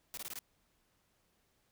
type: noise bursts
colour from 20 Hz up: white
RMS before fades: -43 dBFS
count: 5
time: 0.14-0.389 s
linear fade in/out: 0 ms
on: 33 ms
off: 21 ms
effects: pink hiss -75 dBFS RMS until 1.71 s